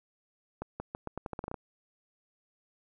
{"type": "accelerating click train", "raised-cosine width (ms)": 1, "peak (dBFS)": -22, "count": 12, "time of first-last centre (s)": [0.62, 1.542], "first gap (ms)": 180, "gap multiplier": 0.83, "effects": []}